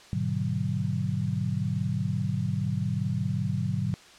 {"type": "chord", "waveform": "sine", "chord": "G# half-diminished seventh", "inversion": "none", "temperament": "just", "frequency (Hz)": [103.83, 124.59, 149.51, 186.89], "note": ["G#2", "B2", "D3", "F#3"], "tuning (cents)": [0, 16, 31, 18], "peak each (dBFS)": -31, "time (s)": [0.13, 3.94], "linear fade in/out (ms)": 0, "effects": ["white hiss -51 dBFS RMS until 4.18 s", "low-pass 6000 Hz 12 dB/octave"]}